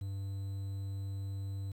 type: tone with quantisation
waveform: triangle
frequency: 98 Hz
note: G2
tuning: in tune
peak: -34 dBFS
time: 0.01-1.72 s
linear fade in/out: 5 ms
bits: 10
effects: none